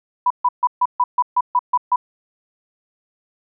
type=tone bursts; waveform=sine; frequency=987.8 Hz; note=B5; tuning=in tune; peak=-12 dBFS; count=10; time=0.26-1.96 s; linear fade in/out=5 ms; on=44 ms; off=140 ms; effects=none